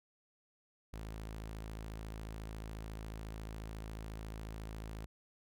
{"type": "tone", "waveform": "sawtooth", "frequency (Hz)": 54.1, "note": "A1", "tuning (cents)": -29, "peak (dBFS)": -39, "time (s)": [0.93, 5.06], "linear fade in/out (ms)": 5, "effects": []}